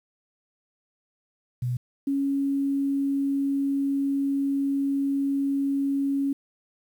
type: tone pair in turn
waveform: sine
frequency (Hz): 123.47 / 277.2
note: B2 / C#4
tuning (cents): 0 / 0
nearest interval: octave + major second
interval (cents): 1400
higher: second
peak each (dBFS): -24 / -22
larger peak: second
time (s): 1.62-1.77 / 2.07-6.33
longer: second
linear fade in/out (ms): 5
effects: 9-bit